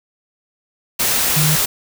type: tone in noise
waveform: sine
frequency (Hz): 152.8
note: D#3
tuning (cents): -31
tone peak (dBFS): -15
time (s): 1.36-1.56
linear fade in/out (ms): 10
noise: white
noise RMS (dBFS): -17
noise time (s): 0.99-1.66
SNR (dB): -1
effects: none